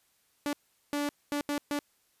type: tone bursts at uneven times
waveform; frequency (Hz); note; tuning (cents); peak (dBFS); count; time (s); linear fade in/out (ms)
sawtooth; 290; D4; -22; -25; 5; 0.46-0.53 / 0.93-1.09 / 1.32-1.41 / 1.49-1.58 / 1.71-1.79; 0
effects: white hiss -70 dBFS RMS until 2.2 s + resampled to 32000 Hz